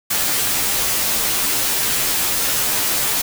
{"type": "noise with comb filter", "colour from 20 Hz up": "white", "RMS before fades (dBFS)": -19, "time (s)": [0.1, 3.22], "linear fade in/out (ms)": 10, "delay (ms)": 12, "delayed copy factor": -1, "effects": []}